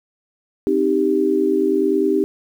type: chord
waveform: sine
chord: C minor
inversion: none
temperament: equal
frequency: 261.6 / 311.1 / 392 Hz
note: C4 / Eb4 / G4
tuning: 0 / 0 / 0 cents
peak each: -22 / -19 / -17 dBFS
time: 0.67-2.24 s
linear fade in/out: 0 ms
effects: 8-bit